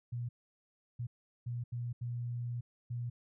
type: tone bursts at uneven times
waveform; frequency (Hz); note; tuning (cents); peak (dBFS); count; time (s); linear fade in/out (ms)
sine; 120.3; B2; -45; -35; 6; 0.12-0.29 / 0.99-1.07 / 1.46-1.64 / 1.72-1.93 / 2.01-2.61 / 2.9-3.1; 10
effects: none